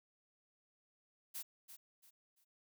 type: noise with echo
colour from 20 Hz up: blue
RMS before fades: -44 dBFS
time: 1.34-1.43 s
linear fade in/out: 20 ms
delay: 340 ms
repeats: 3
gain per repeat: -10 dB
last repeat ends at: 2.45 s
effects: none